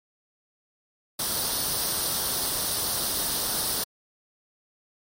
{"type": "noise with comb filter", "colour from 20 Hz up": "white", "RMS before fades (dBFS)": -27, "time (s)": [1.19, 3.84], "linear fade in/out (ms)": 5, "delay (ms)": 0.21, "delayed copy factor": 0.65, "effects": ["MP3 64 kbps"]}